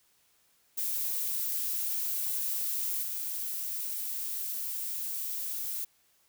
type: noise with level steps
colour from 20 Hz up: violet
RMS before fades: -32 / -35 dBFS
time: 0.77-5.85 s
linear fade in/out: 10 ms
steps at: 3.02 s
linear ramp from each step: 20 ms
effects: white hiss -68 dBFS RMS until 6.28 s